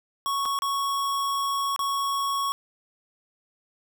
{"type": "tone with dropouts", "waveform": "square", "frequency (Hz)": 1108.7, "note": "C#6", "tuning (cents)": 0, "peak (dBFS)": -25, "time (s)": [0.26, 2.52], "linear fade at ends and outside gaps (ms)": 0, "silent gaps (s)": [[0.454, 0.458], [0.589, 0.621], [1.762, 1.792]], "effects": []}